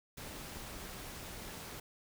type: noise with amplitude modulation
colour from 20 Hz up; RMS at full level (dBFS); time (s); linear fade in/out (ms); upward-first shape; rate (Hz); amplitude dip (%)
pink; -44; 0.17-1.8; 5; sine; 253; 50
effects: none